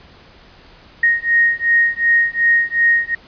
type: beating tone pair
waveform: sine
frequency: 1864.7 / 1867.4 Hz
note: A#6 / A#6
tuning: 0 / +3 cents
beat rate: 2.7 Hz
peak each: -15 dBFS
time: 1.03-3.15 s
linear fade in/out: 5 ms
effects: pink hiss -45 dBFS RMS until 3.27 s + resampled to 11025 Hz